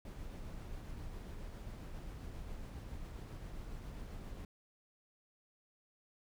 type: noise with tremolo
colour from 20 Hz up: brown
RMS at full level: -45 dBFS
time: 0.05-4.45 s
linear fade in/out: 2 ms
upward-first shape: triangle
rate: 7.4 Hz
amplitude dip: 25%
effects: none